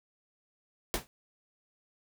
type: noise with exponential decay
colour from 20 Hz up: pink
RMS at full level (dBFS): -27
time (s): 0.94-1.07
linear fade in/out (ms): 0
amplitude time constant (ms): 28
effects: none